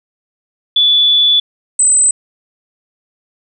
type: tone pair in turn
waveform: sine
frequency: 3455 / 8079 Hz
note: A7 / B8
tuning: -32 / +38 cents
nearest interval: octave + minor third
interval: 1470 cents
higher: second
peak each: -7 dBFS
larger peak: neither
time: 0.76-1.4 / 1.79-2.11 s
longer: first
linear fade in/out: 5 ms
effects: none